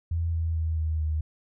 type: tone with pitch steps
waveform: sine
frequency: 83.5 / 81.97 / 80.47 / 79 / 77.55 Hz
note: E2 / E2 / E2 / D#2 / D#2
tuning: +23 / -9 / -41 / +27 / -5 cents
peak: -24 dBFS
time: 0.11-1.21 s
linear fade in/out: 5 ms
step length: 220 ms
effects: none